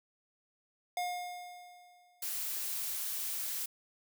square tone with exponential decay, 714 Hz, F5, 38 cents sharp, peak -32 dBFS, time 0.97-2.4 s, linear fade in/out 2 ms, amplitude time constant 310 ms
blue noise, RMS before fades -37 dBFS, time 2.22-3.66 s, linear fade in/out 5 ms
effects none

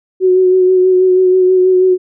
sine tone with vibrato, 370 Hz, F#4, in tune, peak -6 dBFS, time 0.2-1.98 s, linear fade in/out 50 ms, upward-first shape sine, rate 6.2 Hz, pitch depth 22 cents each way, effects none

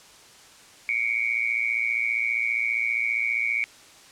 sine tone with amplitude modulation, 2261 Hz, C#7, 34 cents sharp, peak -18 dBFS, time 0.89-3.64 s, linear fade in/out 0 ms, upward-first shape sine, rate 115 Hz, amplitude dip 100%, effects white hiss -50 dBFS RMS until 4.11 s + low-pass 8000 Hz 12 dB/octave

